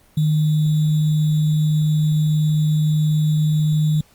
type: tone with sample-and-hold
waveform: sine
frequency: 153.6 Hz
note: D#3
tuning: 22 cents flat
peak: -14 dBFS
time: 0.17-4.01 s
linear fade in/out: 5 ms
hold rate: 3675 Hz
effects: pink hiss -54 dBFS RMS until 4.14 s + Opus 32 kbps